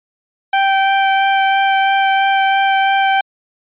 sawtooth tone with vibrato, 780 Hz, G5, 9 cents flat, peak -7 dBFS, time 0.53-3.21 s, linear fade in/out 5 ms, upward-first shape sine, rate 3 Hz, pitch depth 8 cents each way, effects resampled to 8000 Hz

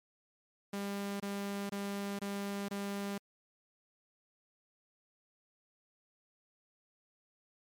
sawtooth tone bursts, 200.2 Hz, G3, 37 cents sharp, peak -32 dBFS, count 5, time 0.73-3.18 s, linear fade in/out 5 ms, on 470 ms, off 25 ms, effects MP3 96 kbps

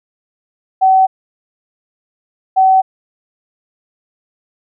sine tone pair in turn, 760 / 760 Hz, F#5 / F#5, +46 / +46 cents, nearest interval unison, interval 0 cents, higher neither, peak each -6 dBFS, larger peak neither, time 0.81-1.07 / 2.56-2.82 s, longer neither, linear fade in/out 20 ms, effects none

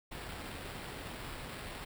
pink noise with sample-and-hold, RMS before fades -44 dBFS, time 0.11-1.85 s, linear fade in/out 10 ms, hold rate 6300 Hz, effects none

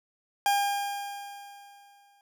40% pulse tone with exponential decay, 806 Hz, G5, 48 cents sharp, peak -20 dBFS, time 0.46-2.21 s, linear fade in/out 1 ms, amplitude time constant 380 ms, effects none

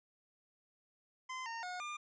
25% pulse tone with pitch steps, 1031 / 918 / 724 / 1201 Hz, C6 / A#5 / F#5 / D6, -26 / -27 / -38 / +38 cents, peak -37 dBFS, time 1.29-1.97 s, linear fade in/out 10 ms, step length 170 ms, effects resampled to 16000 Hz

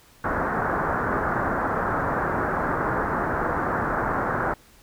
white low-pass noise, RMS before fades -25 dBFS, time 0.24-4.54 s, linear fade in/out 5 ms, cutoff 1600 Hz, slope 48 dB/octave, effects pink hiss -54 dBFS RMS until 4.82 s

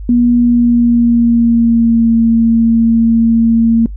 sine tone with pitch glide, 240.8 to 228.6 Hz, B3 to A#3, -44 to -34 cents, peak -6 dBFS, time 0.09-3.86 s, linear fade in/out 2 ms, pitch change -90 cents, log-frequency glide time 0.34-2.13 s, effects noise-tail reverb RT60 0.1 s tail -22 dB re dry + added 50 Hz sine -22 dBFS peak until 3.96 s

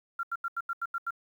sine tone bursts, 1376 Hz, F6, 26 cents flat, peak -29 dBFS, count 8, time 0.19-1.107 s, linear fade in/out 5 ms, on 42 ms, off 83 ms, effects 10-bit

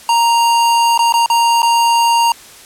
square tone with dropouts, 932.3 Hz, A#5, in tune, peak -10 dBFS, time 0.09-2.32 s, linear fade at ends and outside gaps 2 ms, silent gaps 0.977-0.991 / 1.124-1.139 / 1.261-1.3 / 1.62-1.629 s, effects white hiss -38 dBFS RMS until 2.65 s + low-pass 11000 Hz 12 dB/octave

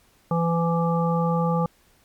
harmonic tone, 167.9 Hz, E3, 32 cents sharp, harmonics 1 / 3 / 5 / 7, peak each -21 / -26 / -28 / -29 dBFS, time 0.31-1.66 s, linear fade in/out 2 ms, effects pink hiss -60 dBFS RMS until 2.04 s + MP3 96 kbps

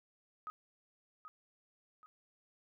sine tone with echo, 1260 Hz, D#6, 21 cents sharp, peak -40 dBFS, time 0.47-0.5 s, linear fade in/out 0 ms, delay 780 ms, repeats 2, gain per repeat -8 dB, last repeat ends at 2.06 s, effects none

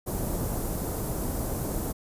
pink band-stop noise, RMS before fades -30 dBFS, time 0.06-1.93 s, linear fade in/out 20 ms, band 710 to 11000 Hz, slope 12 dB/octave, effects resampled to 32000 Hz

